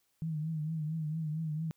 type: tone with vibrato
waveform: sine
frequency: 156.9 Hz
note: D#3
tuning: 15 cents sharp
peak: -32 dBFS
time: 0.22-1.71 s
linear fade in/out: 0 ms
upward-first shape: triangle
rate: 4.4 Hz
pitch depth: 81 cents each way
effects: white hiss -75 dBFS RMS until 1.76 s